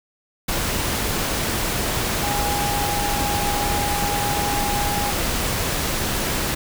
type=tone in noise; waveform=sine; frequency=819 Hz; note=G#5; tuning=24 cents flat; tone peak=-24 dBFS; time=2.23-5.11 s; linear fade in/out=10 ms; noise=pink; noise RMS=-23 dBFS; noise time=0.48-6.55 s; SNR=-4 dB; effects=none